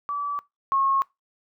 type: tone pair in turn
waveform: sine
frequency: 1152 / 1087.3 Hz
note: D6 / C#6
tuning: -34 / -34 cents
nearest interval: minor second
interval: 100 cents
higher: first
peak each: -25 / -19 dBFS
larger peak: second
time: 0.09-0.39 / 0.72-1.02 s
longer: neither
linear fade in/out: 0 ms
effects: noise-tail reverb RT60 0.2 s tail -22 dB re dry